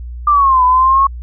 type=exponential two-way sweep; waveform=sine; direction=down then up; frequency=1200 to 997 to 1103 Hz; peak=-7 dBFS; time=0.27-1.07 s; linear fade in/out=5 ms; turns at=0.64 s; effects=added 60 Hz sine -24 dBFS peak until 1.22 s